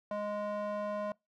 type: tone with band-pass filter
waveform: square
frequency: 207.7 Hz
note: G#3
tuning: in tune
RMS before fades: -36 dBFS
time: 0.11-1.12 s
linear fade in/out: 2 ms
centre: 760 Hz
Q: 3.3
effects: noise-tail reverb RT60 0.2 s tail -24 dB re dry